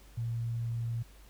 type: tone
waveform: sine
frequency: 116.54 Hz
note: A#2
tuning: in tune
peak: -31 dBFS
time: 0.17-1.03 s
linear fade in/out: 10 ms
effects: added 50 Hz sine -53 dBFS peak until 1.29 s + pink hiss -60 dBFS RMS until 1.29 s